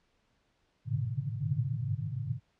white band-pass noise, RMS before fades -33 dBFS, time 0.85-2.4 s, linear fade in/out 50 ms, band 100 to 150 Hz, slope 96 dB/octave, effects pink hiss -73 dBFS RMS until 2.59 s + low-pass 5000 Hz 12 dB/octave

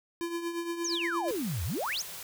square tone with tremolo, 340 Hz, F4, 46 cents flat, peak -30 dBFS, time 0.21-1.31 s, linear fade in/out 0 ms, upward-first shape triangle, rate 8.6 Hz, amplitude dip 65%
sine exponential two-way sweep, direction down then up, 7040 to 75.7 to 7040 Hz, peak -30 dBFS, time 0.84-2.02 s, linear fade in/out 5 ms, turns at 1.64 s
white band-stop noise, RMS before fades -42 dBFS, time 1.28-2.23 s, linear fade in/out 2 ms, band 210 to 330 Hz, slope 96 dB/octave
effects none

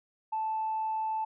sine tone, 877 Hz, A5, 6 cents flat, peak -28 dBFS, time 0.32-1.25 s, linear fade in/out 10 ms, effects tanh soft clip ceiling -24 dBFS

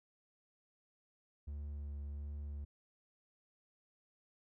triangle tone with vibrato, 72.3 Hz, D2, 27 cents flat, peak -39 dBFS, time 1.47-2.65 s, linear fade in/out 10 ms, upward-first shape triangle, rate 1.4 Hz, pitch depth 19 cents each way, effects none

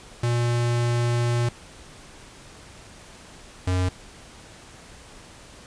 square tone pair in turn, 119.5 / 91.52 Hz, A#2 / F#2, +43 / -18 cents, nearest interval perfect fourth, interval 461 cents, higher first, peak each -21 dBFS, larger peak neither, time 0.23-1.49 / 3.67-3.89 s, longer first, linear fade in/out 5 ms, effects pink hiss -46 dBFS RMS until 5.66 s + resampled to 22050 Hz

